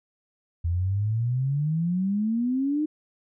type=exponential sweep; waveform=sine; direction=up; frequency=82.41 to 311.1 Hz; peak=-22 dBFS; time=0.64-2.86 s; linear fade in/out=10 ms; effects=none